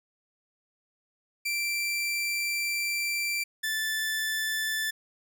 sawtooth tone pair in turn, 2349 / 1754.7 Hz, D7 / A6, 0 / -5 cents, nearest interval perfect fourth, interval 505 cents, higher first, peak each -24 dBFS, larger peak neither, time 1.45-3.44 / 3.63-4.91 s, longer first, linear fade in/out 10 ms, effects none

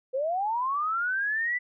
sine linear sweep, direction up, 500 to 2000 Hz, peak -25 dBFS, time 0.13-1.59 s, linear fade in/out 20 ms, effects none

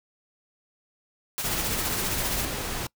white noise with tremolo, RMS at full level -28 dBFS, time 1.38-2.45 s, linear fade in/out 0 ms, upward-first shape triangle, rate 15 Hz, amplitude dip 55%
pink noise, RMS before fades -31 dBFS, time 1.44-2.87 s, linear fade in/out 5 ms
effects noise-tail reverb RT60 0.1 s tail -24 dB re dry

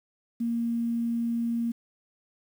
sine tone, 233.2 Hz, A#3, 1 cent sharp, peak -25 dBFS, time 0.4-1.72 s, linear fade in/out 10 ms, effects 9-bit

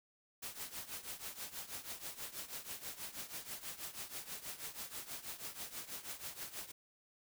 white noise with tremolo, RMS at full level -43 dBFS, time 0.42-6.72 s, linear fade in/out 10 ms, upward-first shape triangle, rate 6.2 Hz, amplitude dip 85%, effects none

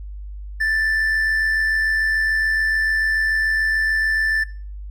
triangle tone with amplitude modulation, 1764 Hz, A6, 4 cents sharp, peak -14 dBFS, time 0.6-4.44 s, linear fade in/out 10 ms, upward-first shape sine, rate 86.9 Hz, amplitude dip 35%, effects noise-tail reverb RT60 0.4 s tail -19 dB re dry + added 50 Hz sine -30 dBFS peak until 4.9 s

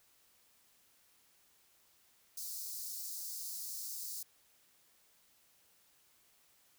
white high-pass noise, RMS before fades -43 dBFS, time 2.37-4.23 s, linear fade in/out 5 ms, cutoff 4400 Hz, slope 48 dB/octave, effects white hiss -69 dBFS RMS until 6.78 s

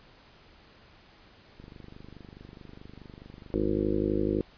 click train, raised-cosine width 3 ms, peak -33 dBFS, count 55, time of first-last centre 1.6-3.786 s, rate 24.7 Hz
harmonic tone, 51.91 Hz, G#1, in tune, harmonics 1 / 2 / 3 / 4 / 5 / 6 / 7 / 8 / 9 / 10, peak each -36 / -36 / -41 / -33 / -39 / -30 / -30 / -41 / -34 / -39 dBFS, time 3.54-4.41 s, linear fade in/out 0 ms
effects pink hiss -56 dBFS RMS until 4.57 s + resampled to 11025 Hz

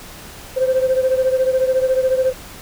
sine beating tone pair, 516 / 530 Hz, C5 / C5, -24 / +22 cents, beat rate 14 Hz, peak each -14 / -18 dBFS, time 0.56-2.33 s, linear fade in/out 20 ms, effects tanh soft clip ceiling -9 dBFS + pink hiss -37 dBFS RMS until 2.61 s

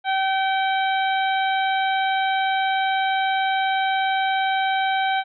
harmonic tone with a mistuned harmonic, 769 Hz, G5, 33 cents flat, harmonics 1 / 2 / 3 / 4 / 5, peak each -20 / -26 / -30 / -32 / -34 dBFS, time 0.04-5.24 s, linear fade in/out 50 ms, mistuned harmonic 4, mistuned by +36 cents, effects none

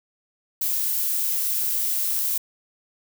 violet noise, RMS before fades -24 dBFS, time 0.61-2.38 s, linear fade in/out 5 ms, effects none

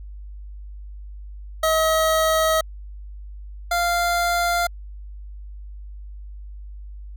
25% pulse tone pair in turn, 638 / 695.3 Hz, D#5 / F5, +43 / -8 cents, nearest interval minor second, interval 149 cents, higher second, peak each -13 / -15 dBFS, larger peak first, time 1.63-2.61 / 3.71-4.67 s, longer first, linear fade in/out 5 ms, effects added 50 Hz sine -34 dBFS peak until 7.16 s

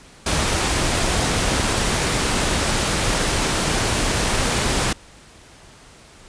pink noise, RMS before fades -20 dBFS, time 0.26-4.93 s, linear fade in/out 5 ms, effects pink hiss -46 dBFS RMS until 6.28 s + resampled to 22050 Hz

